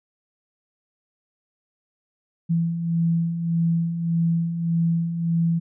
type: beating tone pair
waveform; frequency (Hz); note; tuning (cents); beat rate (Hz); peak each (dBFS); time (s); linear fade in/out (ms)
sine; 165.8 / 167.5; E3 / E3; +10 / +28; 1.7; -28 / -20; 2.49-5.6; 20
effects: none

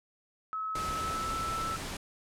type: tone with pitch glide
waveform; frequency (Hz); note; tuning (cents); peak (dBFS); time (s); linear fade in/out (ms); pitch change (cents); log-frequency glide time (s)
sine; 1290 to 1322.4; E6 to E6; -38 to +5; -32; 0.53-1.76; 0; +43; 0.81-1.37
type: noise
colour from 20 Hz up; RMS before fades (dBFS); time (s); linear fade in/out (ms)
pink; -38; 0.75-1.97; 5
effects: low-pass 10000 Hz 12 dB/octave

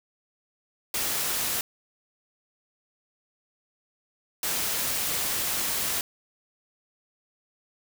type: noise bursts at uneven times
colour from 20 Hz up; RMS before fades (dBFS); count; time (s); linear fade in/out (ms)
white; -28; 2; 0.94-1.61 / 4.43-6.01; 2
effects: none

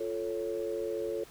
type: chord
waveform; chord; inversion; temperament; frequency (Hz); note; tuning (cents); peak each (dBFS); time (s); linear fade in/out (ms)
sine; F augmented; none; equal; 349.2 / 440 / 554.4; F4 / A4 / C#5; 0 / 0 / 0; -37 / -34 / -37; 0-1.24; 5
effects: pink hiss -54 dBFS RMS until 1.3 s

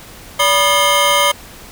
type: tone cluster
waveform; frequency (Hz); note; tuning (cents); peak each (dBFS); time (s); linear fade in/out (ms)
square; 574 / 978 / 1221 / 2138 / 3134; D5 / B5 / D#6 / C7 / G7; -40 / -17 / -33 / +37 / -1; -18; 0.39-1.32; 10
effects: pink hiss -37 dBFS RMS until 1.71 s

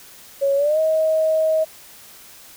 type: tone with pitch glide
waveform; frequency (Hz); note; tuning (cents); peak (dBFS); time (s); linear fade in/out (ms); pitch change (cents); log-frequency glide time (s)
sine; 554.4 to 633.2; C#5 to D#5; 0 to +30; -15; 0.41-1.65; 20; +230; 0.56-0.79
effects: white hiss -44 dBFS RMS until 2.56 s

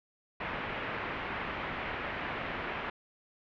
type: low-pass noise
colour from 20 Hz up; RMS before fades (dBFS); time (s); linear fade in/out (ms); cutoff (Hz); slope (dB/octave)
white; -37; 0.4-2.9; 5; 2400; 24
effects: low-pass 4000 Hz 12 dB/octave

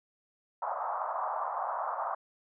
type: band-pass noise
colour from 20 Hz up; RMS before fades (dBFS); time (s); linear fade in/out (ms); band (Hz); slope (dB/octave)
white; -34; 0.62-2.15; 5; 630 to 1200; 48
effects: none

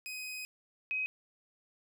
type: tone pair in turn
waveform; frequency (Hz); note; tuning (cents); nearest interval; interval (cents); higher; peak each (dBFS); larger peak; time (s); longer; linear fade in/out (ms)
sawtooth / sine; 2512 / 2528; D#7 / D#7; +16 / +27; unison; 11; second; -36 / -31; second; 0.06-0.45 / 0.91-1.06; first; 0
effects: none

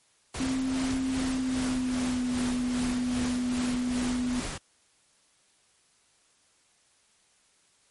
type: noise with tremolo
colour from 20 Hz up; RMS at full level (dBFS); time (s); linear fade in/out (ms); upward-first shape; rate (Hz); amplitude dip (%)
pink; -34; 0.34-4.58; 5; sine; 2.5; 55
type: tone with pitch glide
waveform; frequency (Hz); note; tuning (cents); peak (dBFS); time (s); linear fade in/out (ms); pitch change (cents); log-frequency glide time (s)
sine; 261.6 to 248.2; C4 to B3; 0 to +9; -26; 0.4-4.4; 2; -91; 1.15-2.36
effects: white hiss -65 dBFS RMS until 7.9 s + MP3 48 kbps

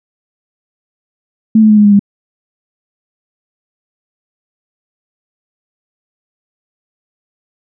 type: tone with pitch steps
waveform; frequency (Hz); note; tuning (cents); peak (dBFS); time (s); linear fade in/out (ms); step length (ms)
sine; 220 / 216.1 / 212.3 / 208.5 / 204.8 / 201.2; A3 / A3 / G#3 / G#3 / G#3 / G3; 0 / -31 / +38 / +7 / -24 / +45; -3; 1.55-1.994; 5; 74
effects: none

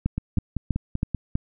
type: two click trains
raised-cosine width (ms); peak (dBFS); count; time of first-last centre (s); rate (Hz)
5; -13 / -10; 6 / 5; 0.18-1.147 / 0.06-1.354; 5.17 / 3.09
effects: none

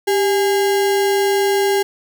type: tone with sample-and-hold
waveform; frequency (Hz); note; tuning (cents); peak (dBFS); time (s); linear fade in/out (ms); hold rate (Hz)
sine; 394.4; G4; +11; -13; 0.07-1.83; 10; 1225
effects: none

